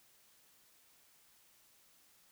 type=silence; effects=white hiss -67 dBFS RMS until 2.31 s